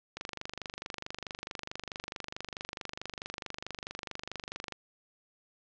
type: click train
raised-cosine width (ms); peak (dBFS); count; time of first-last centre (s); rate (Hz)
0.2; -20; 113; 0.17-4.723; 24.6
effects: low-pass 6000 Hz 12 dB/octave